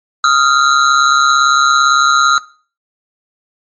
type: ring-modulated tone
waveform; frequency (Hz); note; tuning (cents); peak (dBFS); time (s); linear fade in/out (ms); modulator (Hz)
square; 1318.5; E6; 0; -5; 0.24-2.38; 0; 68.9
effects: noise-tail reverb RT60 0.4 s tail -19 dB re dry + MP3 32 kbps